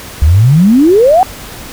sine exponential sweep, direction up, 69.3 to 784 Hz, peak -3 dBFS, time 0.22-1.23 s, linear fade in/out 0 ms, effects pink hiss -28 dBFS RMS until 1.72 s

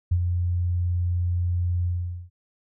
sine tone with ADSR envelope, 88.1 Hz, F2, 16 cents sharp, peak -16 dBFS, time 0.11-2.3 s, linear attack 10 ms, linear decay 63 ms, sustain -5 dB, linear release 450 ms, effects none

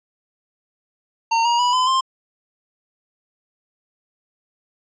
square tone with pitch steps, 915 / 947.3 / 980.7 / 1015.3 / 1051.1 Hz, A#5 / A#5 / B5 / B5 / C6, -32 / +28 / -12 / +48 / +8 cents, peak -16 dBFS, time 1.31-2.01 s, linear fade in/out 10 ms, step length 140 ms, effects resampled to 16000 Hz

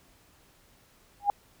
sine tone with exponential growth, 813 Hz, G#5, 37 cents flat, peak -16 dBFS, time 1.2-1.3 s, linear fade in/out 1 ms, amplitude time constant 20 ms, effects pink hiss -61 dBFS RMS until 1.6 s

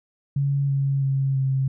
sine tone with pitch steps, 140 / 137.91 / 135.86 / 133.83 Hz, C#3 / C#3 / C#3 / C3, +18 / -9 / -34 / +39 cents, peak -19 dBFS, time 0.36-1.68 s, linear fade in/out 5 ms, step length 330 ms, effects none

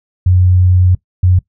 sine tone bursts at uneven times, 91 Hz, F#2, 28 cents flat, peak -6 dBFS, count 2, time 0.26-0.95 / 1.23-1.39 s, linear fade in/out 5 ms, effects noise-tail reverb RT60 0.1 s tail -19 dB re dry

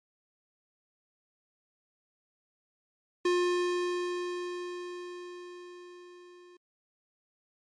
square tone with level ramp, 355.4 Hz, F4, 30 cents sharp, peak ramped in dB -24 to -53 dBFS, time 3.25-6.57 s, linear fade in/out 5 ms, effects low-pass 6000 Hz 12 dB/octave + MP3 48 kbps

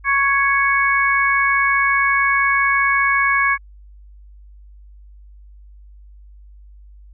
harmonic tone, 554.4 Hz, C#5, in tune, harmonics 2 / 3 / 4, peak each -18 / -18 / -18 dBFS, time 0.04-3.58 s, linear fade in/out 50 ms, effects added 50 Hz sine -40 dBFS peak until 7.13 s

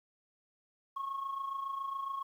sine tone with amplitude modulation, 1092 Hz, C#6, 26 cents flat, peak -31 dBFS, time 0.96-2.23 s, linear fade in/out 10 ms, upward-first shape sine, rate 27.2 Hz, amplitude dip 65%, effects tanh soft clip ceiling -31 dBFS + 11-bit

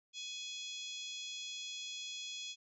harmonic tone with a mistuned harmonic, 839 Hz, G#5, 17 cents sharp, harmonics 3 / 4 / 5 / 6 / 7 / 8 / 9, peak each -50 / -44 / -53 / -53 / -55 / -51 / -58 dBFS, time 0.13-2.56 s, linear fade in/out 50 ms, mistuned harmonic 9, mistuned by -63 cents, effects none

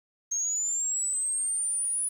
sine linear sweep, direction up, 6420 to 9956 Hz, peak -26 dBFS, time 0.31-2.09 s, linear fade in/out 10 ms, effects 9-bit

